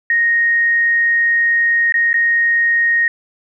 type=tone with dropouts; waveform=sine; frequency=1864.7 Hz; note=A#6; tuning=in tune; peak=-11 dBFS; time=0.1-3.08 s; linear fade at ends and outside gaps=2 ms; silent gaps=1.923-1.941 / 2.131-2.141 s; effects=none